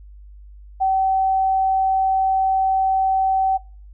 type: tone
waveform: sine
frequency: 766 Hz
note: G5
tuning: 40 cents flat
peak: -15 dBFS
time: 0.8-3.58 s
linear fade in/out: 20 ms
effects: noise-tail reverb RT60 0.4 s tail -24 dB re dry + added 50 Hz sine -39 dBFS peak until 3.93 s